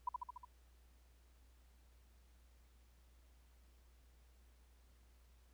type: tone with echo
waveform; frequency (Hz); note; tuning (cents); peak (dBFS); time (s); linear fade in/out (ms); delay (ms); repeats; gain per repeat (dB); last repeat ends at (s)
sine; 987.8; B5; 0; -34; 0.07-0.09; 5; 72; 5; -3; 0.45
effects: added 60 Hz sine -64 dBFS peak until 5.53 s + pink hiss -75 dBFS RMS until 5.53 s